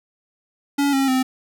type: tone with pitch steps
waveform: square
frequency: 282.8 / 270.8 / 259.3 Hz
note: C#4 / C#4 / C4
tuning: +35 / -40 / -15 cents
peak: -17 dBFS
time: 0.78-1.23 s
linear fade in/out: 10 ms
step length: 150 ms
effects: none